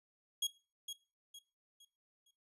sawtooth tone with echo, 3300 Hz, G#7, 12 cents flat, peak -29 dBFS, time 0.42-0.47 s, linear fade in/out 5 ms, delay 460 ms, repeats 4, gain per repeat -9 dB, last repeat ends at 2.31 s, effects noise-tail reverb RT60 0.3 s tail -17 dB re dry + resampled to 32000 Hz

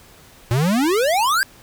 square exponential sweep, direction up, 113.2 to 1652 Hz, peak -16 dBFS, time 0.51-1.43 s, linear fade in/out 0 ms, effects pink hiss -47 dBFS RMS until 1.62 s

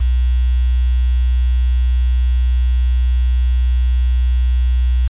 sine tone with quantisation, 61.74 Hz, B1, in tune, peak -11 dBFS, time 0-5.08 s, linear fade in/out 10 ms, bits 6, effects resampled to 8000 Hz

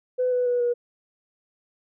sine tone with pitch steps, 503 / 495.8 / 488.7 / 481.7 Hz, B4 / B4 / B4 / B4, +32 / +7 / -18 / -43 cents, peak -19 dBFS, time 0.18-0.74 s, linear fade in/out 20 ms, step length 140 ms, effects tanh soft clip ceiling -15 dBFS

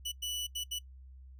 sawtooth tone bursts at uneven times, 2960 Hz, F#7, in tune, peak -31 dBFS, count 4, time 0.05-0.12 / 0.22-0.47 / 0.55-0.64 / 0.71-0.79 s, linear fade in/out 10 ms, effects noise-tail reverb RT60 0.1 s tail -21 dB re dry + added 65 Hz sine -49 dBFS peak until 1.39 s

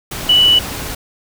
sine tone in noise, 2960 Hz, F#7, in tune, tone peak -7 dBFS, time 0.29-0.59 s, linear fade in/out 5 ms, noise pink, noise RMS -25 dBFS, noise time 0.11-0.95 s, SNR +15 dB, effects none

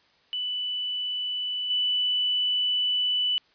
sine tone with level steps, 2981 Hz, F#7, 12 cents sharp, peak -27 / -22 dBFS, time 0.33-3.38 s, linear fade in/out 0 ms, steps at 1.7 s, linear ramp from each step 5 ms, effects white hiss -62 dBFS RMS until 3.54 s + resampled to 11025 Hz

